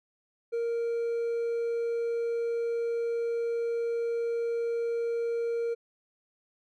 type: tone with hard clipping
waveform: triangle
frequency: 466.2 Hz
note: A#4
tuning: in tune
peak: -28 dBFS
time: 0.52-5.75 s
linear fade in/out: 20 ms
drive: 5 dB
effects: none